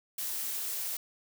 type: noise with high-pass filter sweep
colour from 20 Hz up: blue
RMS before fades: -35 dBFS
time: 0.18-0.97 s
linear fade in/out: 5 ms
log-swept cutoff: 200 to 500 Hz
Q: 2.3
effects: none